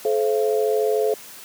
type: tone cluster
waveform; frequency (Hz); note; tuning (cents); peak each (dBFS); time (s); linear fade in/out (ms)
sine; 430.4 / 524 / 678; A4 / C5 / E5; -38 / +2 / +49; -19 / -24 / -26; 0.05-1.14; 2
effects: white hiss -41 dBFS RMS until 1.44 s + high-pass 150 Hz 12 dB/octave